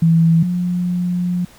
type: tone pair in turn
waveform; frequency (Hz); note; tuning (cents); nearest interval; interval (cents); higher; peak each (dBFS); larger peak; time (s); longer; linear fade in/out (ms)
sine; 164.81 / 177.87; E3 / F3; 0 / +32; minor second; 132; second; -9 / -16; first; 0.02-0.43 / 0.43-1.45; second; 5
effects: pink hiss -46 dBFS RMS until 1.58 s